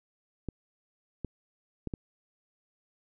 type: clicks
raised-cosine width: 3 ms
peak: -21 dBFS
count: 4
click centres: 0.487 / 1.247 / 1.873 / 1.938 s
effects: none